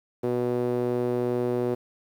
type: tone with band-pass filter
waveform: sawtooth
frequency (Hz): 122.5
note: B2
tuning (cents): -14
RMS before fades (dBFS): -26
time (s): 0.23-1.75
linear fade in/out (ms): 10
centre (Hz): 410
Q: 2.5
effects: 9-bit